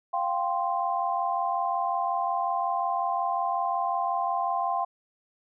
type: chord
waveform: sine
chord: F suspended second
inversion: none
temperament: equal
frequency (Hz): 698.5 / 784 / 1046.5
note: F5 / G5 / C6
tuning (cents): 0 / 0 / 0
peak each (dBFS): -29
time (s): 0.13-4.85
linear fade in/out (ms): 10
effects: none